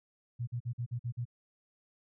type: tone bursts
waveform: sine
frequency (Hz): 120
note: B2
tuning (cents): -49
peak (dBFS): -32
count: 7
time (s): 0.39-1.254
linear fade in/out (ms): 20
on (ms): 84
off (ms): 46
effects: none